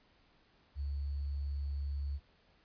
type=tone with sample-and-hold; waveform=sine; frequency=70.6 Hz; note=C#2; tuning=32 cents sharp; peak=-34 dBFS; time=0.75-2.2 s; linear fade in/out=50 ms; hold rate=4410 Hz; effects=pink hiss -68 dBFS RMS until 2.64 s + resampled to 11025 Hz